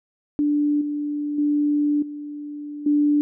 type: tone with level steps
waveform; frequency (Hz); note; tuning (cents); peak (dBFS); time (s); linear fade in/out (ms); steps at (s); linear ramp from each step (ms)
sine; 293.7; D4; 0; -17 / -23 / -17 / -30 / -15; 0.39-3.21; 0; 0.81 / 1.38 / 2.02 / 2.86; 5
effects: none